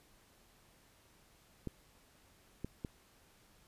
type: clicks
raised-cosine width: 3 ms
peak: -26 dBFS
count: 3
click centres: 1.673 / 2.646 / 2.848 s
effects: pink hiss -66 dBFS RMS until 3.67 s + resampled to 32000 Hz